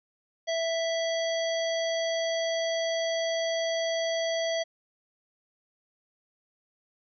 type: harmonic tone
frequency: 659.3 Hz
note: E5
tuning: in tune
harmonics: 1 / 3 / 5 / 7 / 9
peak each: -27 / -36 / -36 / -40 / -41 dBFS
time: 0.47-4.64 s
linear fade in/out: 20 ms
effects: none